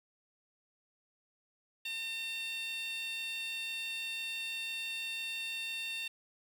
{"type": "tone with high-pass filter", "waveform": "15% pulse", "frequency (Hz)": 906, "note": "A#5", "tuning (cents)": -50, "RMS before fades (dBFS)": -39, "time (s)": [1.85, 6.08], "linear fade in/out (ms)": 5, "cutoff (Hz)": 3000, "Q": 4, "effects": []}